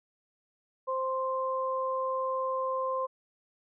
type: tone pair together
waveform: sine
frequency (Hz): 523.2 / 1046.5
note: C5 / C6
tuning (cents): 0 / 0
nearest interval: octave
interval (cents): 1200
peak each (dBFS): -31 / -31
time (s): 0.87-3.07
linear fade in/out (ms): 20
effects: none